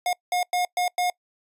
square tone bursts at uneven times, 718 Hz, F5, 48 cents sharp, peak -22 dBFS, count 5, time 0.06-0.13 / 0.32-0.43 / 0.53-0.65 / 0.77-0.88 / 0.98-1.1 s, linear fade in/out 2 ms, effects noise-tail reverb RT60 0.1 s tail -24 dB re dry + resampled to 32000 Hz

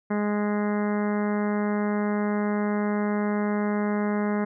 harmonic tone, 207.7 Hz, G#3, in tune, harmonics 1 / 2 / 3 / 4 / 5 / 6 / 7 / 8 / 9 / 10, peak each -24 / -30 / -34 / -36 / -38 / -40 / -41 / -42 / -43 / -44 dBFS, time 0.1-4.45 s, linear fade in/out 10 ms, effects none

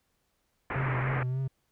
white low-pass noise, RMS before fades -34 dBFS, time 0.7-1.23 s, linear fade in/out 2 ms, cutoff 2200 Hz, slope 48 dB/octave
triangle tone with vibrato, 130 Hz, C3, 11 cents flat, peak -26 dBFS, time 0.75-1.48 s, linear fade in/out 10 ms, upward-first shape triangle, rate 3.4 Hz, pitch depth 61 cents each way
effects pink hiss -75 dBFS RMS until 1.71 s

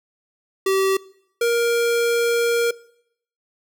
square tone pair in turn, 385.2 / 469.7 Hz, G4 / A#4, -30 / +13 cents, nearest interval minor third, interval 343 cents, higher second, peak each -17 dBFS, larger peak neither, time 0.66-0.97 / 1.41-2.71 s, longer second, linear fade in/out 5 ms, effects noise-tail reverb RT60 0.7 s tail -21 dB re dry

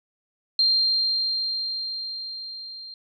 sine tone with level ramp, 4182 Hz, C8, 2 cents flat, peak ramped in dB -16 to -37 dBFS, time 0.59-2.94 s, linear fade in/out 2 ms, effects none

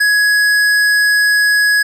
sine tone with hard clipping, 1674 Hz, G#6, 13 cents sharp, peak -11 dBFS, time 0-1.83 s, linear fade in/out 10 ms, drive 13 dB, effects none

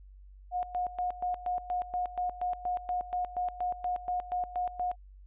sine tone with tremolo, 721 Hz, F#5, 45 cents flat, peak -28 dBFS, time 0.51-4.96 s, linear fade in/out 50 ms, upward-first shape square, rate 4.2 Hz, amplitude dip 80%, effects added 48 Hz sine -49 dBFS peak until 5.26 s + resampled to 8000 Hz

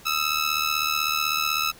15% pulse ring-modulated tone, 1304 Hz, E6, 19 cents flat, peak -13 dBFS, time 0.05-1.72 s, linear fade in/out 20 ms, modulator 38 Hz, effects pink hiss -49 dBFS RMS until 1.79 s

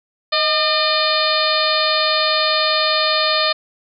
harmonic tone with a mistuned harmonic, 605 Hz, D#5, 49 cents flat, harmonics 1 / 2 / 3 / 4 / 5 / 6 / 7 / 8, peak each -21 / -21 / -25 / -25 / -27 / -22 / -21 / -25 dBFS, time 0.32-3.53 s, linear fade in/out 10 ms, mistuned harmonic 1, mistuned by +58 cents, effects none

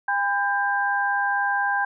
sine tone cluster, 808 / 1008 / 1586 Hz, G#5 / B5 / G6, -48 / +35 / +20 cents, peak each -24 / -29 / -23 dBFS, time 0.08-1.85 s, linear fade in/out 5 ms, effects none

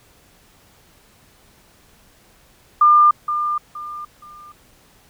sine tone with echo, 1201 Hz, D6, 38 cents sharp, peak -8 dBFS, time 2.81-3.11 s, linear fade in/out 5 ms, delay 470 ms, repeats 3, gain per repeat -10 dB, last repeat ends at 4.52 s, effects pink hiss -53 dBFS RMS until 5.09 s

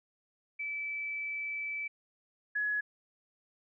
sine tone pair in turn, 2311 / 1687.2 Hz, D7 / G#6, -28 / +27 cents, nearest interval perfect fourth, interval 545 cents, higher first, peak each -34 / -29 dBFS, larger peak second, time 0.59-1.88 / 2.55-2.81 s, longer first, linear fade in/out 10 ms, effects none

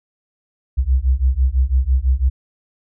sine beating tone pair, 62 / 68 Hz, B1 / C#2, +7 / -33 cents, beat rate 6 Hz, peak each -16 dBFS, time 0.77-2.3 s, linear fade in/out 20 ms, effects none

